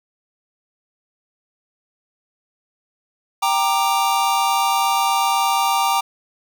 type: chord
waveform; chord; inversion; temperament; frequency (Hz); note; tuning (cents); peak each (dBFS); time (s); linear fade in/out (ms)
square; G minor; none; equal with one note detuned; 784 / 932.3 / 1189; G5 / Bb5 / D6; 0 / 0 / +21; -21 / -21 / -22; 3.42-6.01; 10
effects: none